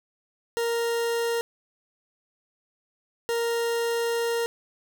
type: tone bursts at uneven times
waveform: 40% pulse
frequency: 466.2 Hz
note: A#4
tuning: in tune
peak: -23 dBFS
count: 2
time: 0.57-1.41 / 3.29-4.46 s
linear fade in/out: 0 ms
effects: none